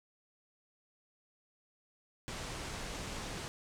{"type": "low-pass noise", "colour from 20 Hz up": "pink", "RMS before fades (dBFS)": -42, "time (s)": [2.28, 3.48], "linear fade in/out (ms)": 0, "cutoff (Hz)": 8700, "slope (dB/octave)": 24, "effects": []}